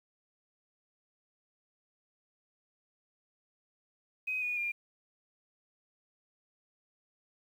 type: tone with pitch steps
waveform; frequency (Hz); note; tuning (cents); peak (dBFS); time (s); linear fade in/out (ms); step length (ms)
sine; 2518 / 2459 / 2402; D#7 / D#7 / D7; +20 / -21 / +38; -31; 4.27-4.72; 10; 150
effects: 10-bit